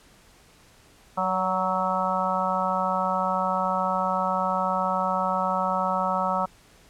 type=harmonic tone with a mistuned harmonic; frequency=186.1 Hz; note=F#3; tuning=10 cents sharp; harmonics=1 / 3 / 4 / 5 / 6 / 7; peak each=-32 / -30 / -29 / -28 / -31 / -28 dBFS; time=1.17-6.46 s; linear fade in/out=10 ms; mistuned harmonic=3; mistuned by=+21 cents; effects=pink hiss -55 dBFS RMS until 6.89 s + low-pass 11000 Hz 12 dB/octave